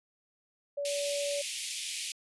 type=tone; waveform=sine; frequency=571 Hz; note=D5; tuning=49 cents flat; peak=-31 dBFS; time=0.77-1.42 s; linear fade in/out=10 ms
type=high-pass noise; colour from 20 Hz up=pink; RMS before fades=-36 dBFS; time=0.85-2.12 s; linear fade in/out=2 ms; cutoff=2300 Hz; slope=48 dB/octave
effects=resampled to 24000 Hz